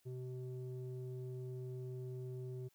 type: tone with low-pass filter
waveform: square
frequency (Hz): 127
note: B2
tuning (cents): +49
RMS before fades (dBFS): -45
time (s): 0.05-2.69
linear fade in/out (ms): 20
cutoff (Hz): 340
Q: 2.5
effects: white hiss -75 dBFS RMS until 2.74 s